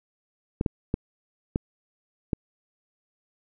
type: clicks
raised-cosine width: 3 ms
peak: -11 dBFS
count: 5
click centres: 0.611 / 0.662 / 0.941 / 1.559 / 2.332 s
effects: none